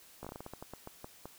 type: slowing click train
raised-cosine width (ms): 1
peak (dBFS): -29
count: 14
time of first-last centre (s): 0.23-1.256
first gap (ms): 16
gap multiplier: 1.24
effects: white hiss -58 dBFS RMS until 1.38 s